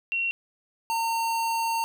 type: tone pair in turn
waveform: sine / square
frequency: 2735 / 912.7 Hz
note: F7 / A#5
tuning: -37 / -37 cents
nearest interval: octave + perfect fifth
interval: 1900 cents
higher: first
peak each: -24 / -25 dBFS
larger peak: first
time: 0.12-0.31 / 0.9-1.84 s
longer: second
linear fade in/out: 0 ms
effects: none